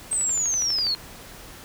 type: linear sweep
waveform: sine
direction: down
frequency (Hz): 8372 to 4186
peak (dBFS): -21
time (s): 0.11-0.95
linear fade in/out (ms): 10
type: click train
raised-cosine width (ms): 0.3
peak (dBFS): -20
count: 11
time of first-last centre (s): 0.13-0.95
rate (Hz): 12.2
effects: pink hiss -43 dBFS RMS until 1.64 s